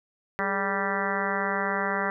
harmonic tone with a mistuned harmonic, 196 Hz, G3, in tune, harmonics 1 / 2 / 3 / 4 / 5 / 6 / 7 / 8 / 9 / 10, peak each -34 / -34 / -34 / -34 / -34 / -34 / -34 / -34 / -34 / -34 dBFS, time 0.39-2.1 s, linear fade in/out 0 ms, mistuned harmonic 2, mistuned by +89 cents, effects none

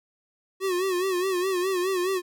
square tone with vibrato, 370 Hz, F#4, in tune, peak -24 dBFS, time 0.6-2.22 s, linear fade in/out 50 ms, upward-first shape sine, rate 4.8 Hz, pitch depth 86 cents each way, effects none

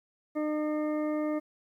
harmonic tone, 303.5 Hz, D#4, 43 cents flat, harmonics 1 / 2 / 3 / 4 / 6 / 7, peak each -29 / -33 / -48 / -42 / -50 / -49 dBFS, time 0.35-1.4 s, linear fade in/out 20 ms, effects 11-bit

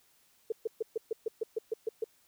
sine tone bursts, 445.5 Hz, A4, 22 cents sharp, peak -28 dBFS, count 11, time 0.5-2.042 s, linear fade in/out 5 ms, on 22 ms, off 130 ms, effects white hiss -67 dBFS RMS until 2.27 s

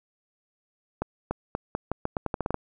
accelerating click train, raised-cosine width 1 ms, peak -13 dBFS, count 13, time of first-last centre 1.02-2.544 s, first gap 290 ms, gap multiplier 0.83, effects none

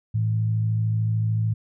sine tone pair together, 110 / 163.49 Hz, A2 / E3, 0 / -14 cents, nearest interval perfect fifth, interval 686 cents, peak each -20 / -31 dBFS, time 0.14-1.54 s, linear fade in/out 10 ms, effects none

